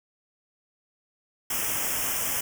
white band-stop noise, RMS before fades -28 dBFS, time 1.5-2.41 s, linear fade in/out 5 ms, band 3300 to 5200 Hz, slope 96 dB/octave, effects none

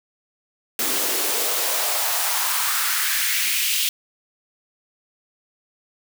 white noise with high-pass filter sweep, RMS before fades -22 dBFS, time 0.79-3.89 s, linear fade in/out 2 ms, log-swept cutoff 270 to 3000 Hz, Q 2.3, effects none

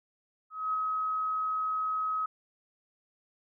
sine tone with ADSR envelope, 1273 Hz, D#6, 39 cents sharp, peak -26 dBFS, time 0.5-2.26 s, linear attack 240 ms, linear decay 5 ms, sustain -2 dB, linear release 6 ms, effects none

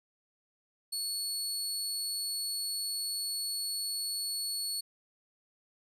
25% pulse tone, 4401 Hz, C#8, 13 cents flat, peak -28 dBFS, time 0.92-4.81 s, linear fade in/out 10 ms, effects none

